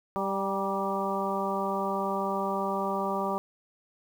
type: harmonic tone with a mistuned harmonic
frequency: 196 Hz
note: G3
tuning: in tune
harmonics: 1 / 2 / 3 / 4 / 5 / 6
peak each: -34 / -34 / -34 / -34 / -34 / -34 dBFS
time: 0.16-3.38 s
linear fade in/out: 0 ms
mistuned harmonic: 5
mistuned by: -34 cents
effects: 9-bit